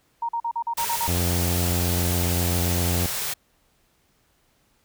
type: tone bursts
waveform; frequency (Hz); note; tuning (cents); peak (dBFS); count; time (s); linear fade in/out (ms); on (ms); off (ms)
sine; 932.3; A#5; 0; -23; 8; 0.22-1.073; 5; 69; 43
type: band-stop noise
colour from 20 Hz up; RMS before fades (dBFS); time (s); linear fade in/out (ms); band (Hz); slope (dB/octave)
white; -28; 0.77-3.34; 10; 210 to 360; 96
type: harmonic tone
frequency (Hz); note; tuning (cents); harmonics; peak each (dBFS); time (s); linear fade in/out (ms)
87.5; F2; +4; 1 / 2 / 3 / 4 / 5 / 6 / 7 / 8 / 9 / 10; -23 / -29 / -33 / -35 / -37 / -39 / -40 / -41 / -42 / -43; 1.08-3.06; 0
effects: pink hiss -65 dBFS RMS until 4.84 s